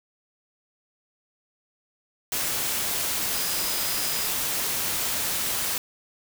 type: tone in noise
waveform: sine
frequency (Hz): 4978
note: D#8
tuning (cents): 0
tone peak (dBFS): -35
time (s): 3.34-4.27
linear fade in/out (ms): 2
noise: white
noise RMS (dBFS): -27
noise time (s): 2.32-5.78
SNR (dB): -11
effects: none

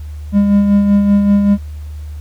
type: tone with tremolo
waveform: triangle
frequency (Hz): 202.3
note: G#3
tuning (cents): -45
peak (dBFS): -4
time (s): 0.32-1.58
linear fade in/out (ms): 50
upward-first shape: sine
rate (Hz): 5.2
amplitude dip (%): 40
effects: added 75 Hz sine -24 dBFS peak until 2.2 s + pink hiss -48 dBFS RMS until 2.2 s

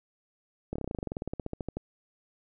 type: slowing click train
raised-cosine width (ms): 2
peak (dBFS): -20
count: 22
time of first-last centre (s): 0.73-1.77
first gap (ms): 26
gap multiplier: 1.06
effects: none

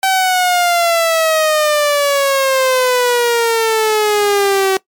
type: exponential sweep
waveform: sawtooth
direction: down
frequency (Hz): 771 to 380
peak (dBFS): -7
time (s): 0.03-4.77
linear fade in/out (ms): 2
effects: noise-tail reverb RT60 0.1 s tail -20 dB re dry + MP3 96 kbps

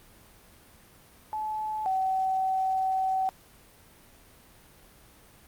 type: tone pair in turn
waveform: sine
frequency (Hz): 862 / 759.7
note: A5 / F#5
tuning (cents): -36 / +46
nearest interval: major second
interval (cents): 218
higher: first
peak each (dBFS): -29 / -24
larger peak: second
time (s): 1.33-1.86 / 1.86-3.29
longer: second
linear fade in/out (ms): 0
effects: pink hiss -55 dBFS RMS until 5.47 s + Opus 32 kbps

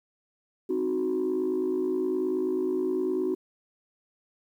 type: chord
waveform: sine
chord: C diminished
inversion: none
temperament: equal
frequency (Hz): 261.6 / 311.1 / 370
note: C4 / Eb4 / Gb4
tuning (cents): 0 / 0 / 0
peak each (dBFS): -31 / -30 / -25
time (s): 0.69-3.35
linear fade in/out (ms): 10
effects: tanh soft clip ceiling -20 dBFS + 10-bit

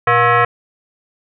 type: tone with frequency modulation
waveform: sine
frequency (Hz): 118.4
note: A#2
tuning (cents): +27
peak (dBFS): -9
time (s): 0.07-0.45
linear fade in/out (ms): 5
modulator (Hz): 598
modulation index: 2.9
effects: none

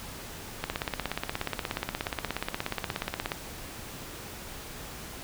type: click train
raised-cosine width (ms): 0.3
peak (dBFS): -13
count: 46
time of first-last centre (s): 0.64-3.319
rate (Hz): 16.8
effects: pink hiss -42 dBFS RMS until 5.23 s

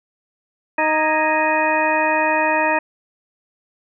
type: harmonic tone with a mistuned harmonic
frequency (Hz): 311.1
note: D#4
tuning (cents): 0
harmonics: 1 / 2 / 3 / 4 / 5 / 6 / 8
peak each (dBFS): -26 / -21 / -19 / -30 / -28 / -23 / -23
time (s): 0.78-2.79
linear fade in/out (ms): 5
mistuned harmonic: 5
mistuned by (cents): +100
effects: none

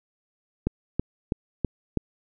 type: click train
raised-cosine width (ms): 3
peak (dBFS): -10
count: 5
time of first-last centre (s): 0.67-1.973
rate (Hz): 3.07
effects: none

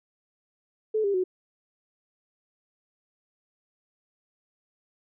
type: tone with pitch steps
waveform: sine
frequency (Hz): 433.7 / 400 / 368.9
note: A4 / G4 / F#4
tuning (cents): -25 / +35 / -5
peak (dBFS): -22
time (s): 0.94-1.24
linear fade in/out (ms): 10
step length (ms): 100
effects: none

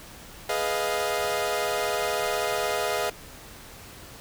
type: chord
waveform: sawtooth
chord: F half-diminished seventh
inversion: first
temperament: equal with one note detuned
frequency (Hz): 418.2 / 493.9 / 622.3 / 698.5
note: Ab4 / Cb5 / Eb5 / F5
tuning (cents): +12 / 0 / 0 / 0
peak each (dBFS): -27 / -28 / -26 / -26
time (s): 0.49-3.1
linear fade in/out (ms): 5
effects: pink hiss -45 dBFS RMS until 4.2 s

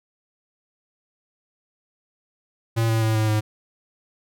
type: tone with pitch steps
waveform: square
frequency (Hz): 114 / 112.3 / 110.63 / 108.98 / 107.35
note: A#2 / A2 / A2 / A2 / A2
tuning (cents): -38 / +36 / +10 / -16 / -42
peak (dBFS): -19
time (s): 2.76-3.41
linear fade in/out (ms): 20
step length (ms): 130
effects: none

